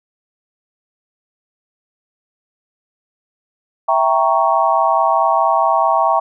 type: chord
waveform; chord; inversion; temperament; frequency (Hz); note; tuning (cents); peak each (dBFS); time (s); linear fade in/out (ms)
sine; E diminished seventh; none; equal; 659.3 / 784 / 932.3 / 1108.7; E5 / G5 / Bb5 / Db6; 0 / 0 / 0 / 0; -17; 3.88-6.2; 10
effects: none